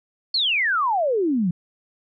sine exponential sweep, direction down, 4500 to 164.81 Hz, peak -18 dBFS, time 0.34-1.51 s, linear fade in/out 5 ms, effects none

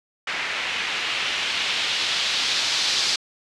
blue noise with low-pass filter sweep, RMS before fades -24 dBFS, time 0.27-3.16 s, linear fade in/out 5 ms, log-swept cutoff 2200 to 4600 Hz, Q 1.6, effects low-pass 7000 Hz 12 dB/octave

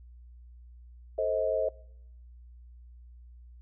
sine chord, A diminished, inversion none, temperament just, 440 / 528 / 633.6 Hz, A4 / C5 / Eb5, 0 / +16 / +31 cents, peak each -33 / -30 / -29 dBFS, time 1.18-1.69 s, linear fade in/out 5 ms, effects noise-tail reverb RT60 0.7 s tail -22 dB re dry + added 60 Hz sine -48 dBFS peak until 3.61 s

